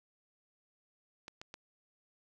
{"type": "clicks", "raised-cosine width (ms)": 0.2, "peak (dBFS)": -28, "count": 3, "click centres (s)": [1.281, 1.415, 1.541], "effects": []}